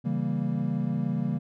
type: chord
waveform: triangle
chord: C# diminished seventh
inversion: none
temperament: equal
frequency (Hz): 138.59 / 164.81 / 196 / 233.1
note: C#3 / E3 / G3 / Bb3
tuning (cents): 0 / 0 / 0 / 0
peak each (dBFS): -29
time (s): 0.04-1.39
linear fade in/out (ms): 20
effects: none